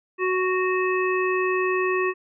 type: harmonic tone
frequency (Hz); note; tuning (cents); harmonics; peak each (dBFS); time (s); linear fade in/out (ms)
370; F#4; 0; 1 / 3 / 5 / 7; -22 / -27 / -29 / -30; 0.18-2.14; 50
effects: none